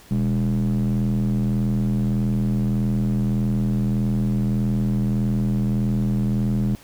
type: tone with band-pass filter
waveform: square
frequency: 40.83 Hz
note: E1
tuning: 16 cents flat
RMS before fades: -21 dBFS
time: 0.11-6.75 s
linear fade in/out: 0 ms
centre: 170 Hz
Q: 8.9
effects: pink hiss -48 dBFS RMS until 6.83 s